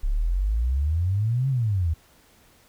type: exponential two-way sweep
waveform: sine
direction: up then down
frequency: 33 to 137.9 to 76.6 Hz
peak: -20 dBFS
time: 0.03-1.94 s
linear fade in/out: 10 ms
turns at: 1.49 s
effects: pink hiss -57 dBFS RMS until 2.68 s